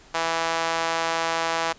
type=tone with high-pass filter; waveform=sawtooth; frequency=164.81 Hz; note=E3; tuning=in tune; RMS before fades=-25 dBFS; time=0.14-1.73 s; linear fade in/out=10 ms; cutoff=800 Hz; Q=1.3; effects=pink hiss -51 dBFS RMS until 1.78 s + resampled to 16000 Hz